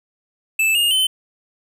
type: tone with pitch steps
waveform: square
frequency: 2632 / 2837 / 3059 Hz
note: E7 / F7 / G7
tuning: -3 / +27 / -43 cents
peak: -15 dBFS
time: 0.59-1.07 s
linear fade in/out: 5 ms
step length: 160 ms
effects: none

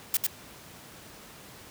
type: noise with echo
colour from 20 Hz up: blue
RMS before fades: -24 dBFS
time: 0.14-0.17 s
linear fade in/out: 2 ms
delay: 97 ms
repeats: 1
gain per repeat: -2 dB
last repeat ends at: 0.267 s
effects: pink hiss -48 dBFS RMS until 1.7 s + high-pass 80 Hz 12 dB/octave

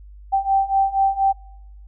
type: beating tone pair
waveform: sine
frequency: 778 / 782.2 Hz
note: G5 / G5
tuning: -13 / -4 cents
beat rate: 4.2 Hz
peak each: -20 / -18 dBFS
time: 0.32-1.33 s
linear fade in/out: 20 ms
effects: noise-tail reverb RT60 0.9 s tail -25 dB re dry + added 50 Hz sine -39 dBFS peak until 1.87 s

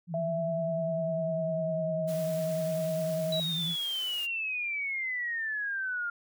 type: tone with vibrato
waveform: sine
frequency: 165.4 Hz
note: E3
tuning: 6 cents sharp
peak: -33 dBFS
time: 0.07-3.76 s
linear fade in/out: 50 ms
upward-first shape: triangle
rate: 10 Hz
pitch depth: 110 cents each way
type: tone with pitch glide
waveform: sine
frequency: 663 to 635.3 Hz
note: E5 to D#5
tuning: +10 to +36 cents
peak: -29 dBFS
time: 0.14-3.4 s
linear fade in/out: 2 ms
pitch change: -74 cents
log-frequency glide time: 0.39-1.9 s
type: high-pass noise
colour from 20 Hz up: white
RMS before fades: -46 dBFS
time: 2.07-4.27 s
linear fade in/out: 20 ms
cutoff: 300 Hz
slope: 12 dB/octave
type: exponential sweep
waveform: sine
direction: down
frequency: 3951 to 1396.9 Hz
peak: -30 dBFS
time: 3.32-6.1 s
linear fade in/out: 5 ms
effects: none

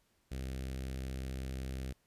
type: tone with notch filter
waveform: sawtooth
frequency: 65.41 Hz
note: C2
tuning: in tune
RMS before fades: -40 dBFS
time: 0.31-1.93 s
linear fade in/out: 10 ms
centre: 980 Hz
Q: 0.88
effects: pink hiss -74 dBFS RMS until 2.06 s + resampled to 32000 Hz

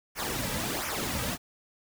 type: noise with flanger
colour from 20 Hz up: pink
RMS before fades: -32 dBFS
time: 0.15-1.38 s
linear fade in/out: 50 ms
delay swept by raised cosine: 0.24 to 2.84 ms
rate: 1.4 Hz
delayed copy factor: -0.7
effects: none

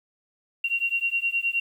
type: beating tone pair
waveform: sine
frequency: 2750 / 2759.6 Hz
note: F7 / F7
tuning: -27 / -21 cents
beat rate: 9.6 Hz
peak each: -26 dBFS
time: 0.64-1.6 s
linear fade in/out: 5 ms
effects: 9-bit

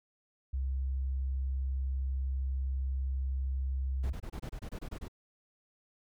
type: tone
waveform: sine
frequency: 66.2 Hz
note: C2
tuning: 21 cents sharp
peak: -30 dBFS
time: 0.53-4.13 s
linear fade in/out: 10 ms
type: noise bursts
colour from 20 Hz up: brown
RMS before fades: -40 dBFS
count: 11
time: 4.03-5.083 s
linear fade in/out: 10 ms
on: 73 ms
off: 25 ms
effects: none

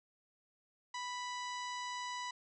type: harmonic tone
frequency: 987.8 Hz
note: B5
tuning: in tune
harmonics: 1 / 2 / 3 / 4 / 5 / 6 / 7 / 8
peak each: -41 / -46 / -51 / -50 / -54 / -54 / -57 / -59 dBFS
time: 0.94-2.31 s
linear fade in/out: 5 ms
effects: none

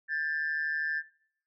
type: tone pair together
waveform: sine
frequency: 1607.4 / 1760 Hz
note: G6 / A6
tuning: +43 / 0 cents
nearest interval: major second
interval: 157 cents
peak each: -33 / -29 dBFS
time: 0.08-1.03 s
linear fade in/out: 50 ms
effects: noise-tail reverb RT60 0.6 s tail -18 dB re dry + tanh soft clip ceiling -23 dBFS

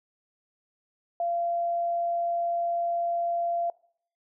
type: tone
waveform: sine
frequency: 687 Hz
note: F5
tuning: 29 cents flat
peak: -25 dBFS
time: 1.2-3.7 s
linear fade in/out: 2 ms
effects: noise-tail reverb RT60 0.6 s tail -22 dB re dry

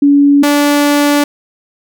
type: tone pair in turn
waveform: sine / sawtooth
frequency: 284.4 / 289.9 Hz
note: C#4 / D4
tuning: +45 / -22 cents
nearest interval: unison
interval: 33 cents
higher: second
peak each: -4 dBFS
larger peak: neither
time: 0.02-0.43 / 0.43-1.24 s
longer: second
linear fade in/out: 5 ms
effects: none

